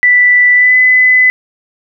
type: tone with pitch glide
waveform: sine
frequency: 1975.5 to 2011 Hz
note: B6 to B6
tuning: 0 to +31 cents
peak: -4 dBFS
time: 0.03-1.3 s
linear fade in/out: 0 ms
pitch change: +31 cents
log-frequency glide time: 0.54-0.76 s
effects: none